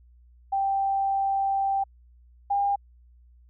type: tone pair in turn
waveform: sine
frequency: 784 / 802.8 Hz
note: G5 / G5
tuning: 0 / +41 cents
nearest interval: unison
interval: 41 cents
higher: second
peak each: -22 / -21 dBFS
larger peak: second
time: 0.52-1.84 / 2.5-2.76 s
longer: first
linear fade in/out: 10 ms
effects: added 60 Hz sine -52 dBFS peak until 3.49 s